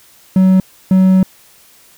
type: tone bursts at uneven times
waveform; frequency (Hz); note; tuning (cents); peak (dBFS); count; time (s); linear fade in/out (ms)
triangle; 187.8; F#3; +26; -4; 2; 0.36-0.6 / 0.91-1.23; 2
effects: white hiss -46 dBFS RMS until 1.97 s